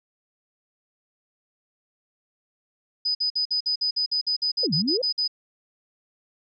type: tone bursts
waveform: sine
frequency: 4988 Hz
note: D#8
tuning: 3 cents sharp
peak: -21 dBFS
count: 15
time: 3.05-5.278 s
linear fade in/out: 10 ms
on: 100 ms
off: 52 ms
type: exponential two-way sweep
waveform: sine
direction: down then up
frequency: 554.4 to 138.59 to 554.4 Hz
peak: -23 dBFS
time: 4.63-5.02 s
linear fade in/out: 5 ms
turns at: 4.74 s
effects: none